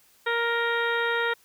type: harmonic tone with a mistuned harmonic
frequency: 467.8 Hz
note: A#4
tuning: 6 cents sharp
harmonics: 1 / 2 / 3 / 4 / 5 / 6 / 7 / 8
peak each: -28 / -31 / -28 / -29 / -38 / -45 / -39 / -37 dBFS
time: 0.26-1.34 s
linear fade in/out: 10 ms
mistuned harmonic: 7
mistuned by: -26 cents
effects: white hiss -60 dBFS RMS until 1.44 s